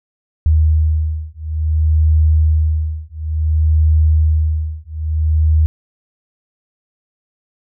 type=beating tone pair; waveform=sine; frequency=77.78 / 78.35 Hz; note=D#2 / D#2; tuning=0 / +13 cents; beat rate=0.57 Hz; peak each=-14 dBFS; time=0.46-5.66 s; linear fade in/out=0 ms; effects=none